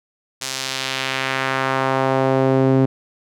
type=tone with band-pass filter sweep; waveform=sawtooth; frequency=132.9 Hz; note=C3; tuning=27 cents sharp; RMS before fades=-19 dBFS; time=0.41-2.86 s; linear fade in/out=10 ms; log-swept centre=6400 to 290 Hz; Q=1.1; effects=none